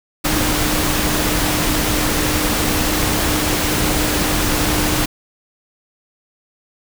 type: tone in noise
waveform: sine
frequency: 303.5 Hz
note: D#4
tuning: 43 cents flat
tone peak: -23 dBFS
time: 0.24-5.06 s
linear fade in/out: 10 ms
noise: pink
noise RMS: -18 dBFS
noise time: 0.24-5.06 s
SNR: -8 dB
effects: none